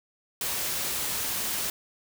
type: noise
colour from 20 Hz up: white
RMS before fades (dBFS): -30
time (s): 0.41-1.7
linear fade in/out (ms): 2
effects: none